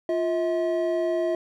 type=tone pair together; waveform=triangle; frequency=349.2 / 642.7 Hz; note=F4 / E5; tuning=0 / -44 cents; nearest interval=major seventh; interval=1056 cents; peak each=-23 dBFS; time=0.09-1.35 s; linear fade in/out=2 ms; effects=none